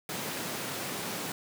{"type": "high-pass noise", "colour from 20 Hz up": "pink", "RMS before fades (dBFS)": -36, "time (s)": [0.09, 1.32], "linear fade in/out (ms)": 2, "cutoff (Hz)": 140, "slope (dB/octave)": 24, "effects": []}